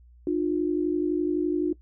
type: tone pair together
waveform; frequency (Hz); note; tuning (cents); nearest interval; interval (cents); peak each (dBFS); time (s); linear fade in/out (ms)
sine; 303.6 / 355.4; D#4 / F4; -42 / +30; minor third; 272; -25; 0.27-1.73; 2
effects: noise-tail reverb RT60 0.1 s tail -19 dB re dry + added 60 Hz sine -50 dBFS peak until 1.81 s